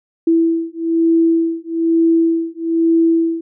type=beating tone pair; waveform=sine; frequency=329.6 / 330.7 Hz; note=E4 / E4; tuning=0 / +6 cents; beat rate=1.1 Hz; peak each=-15 dBFS; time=0.27-3.41 s; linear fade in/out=5 ms; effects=none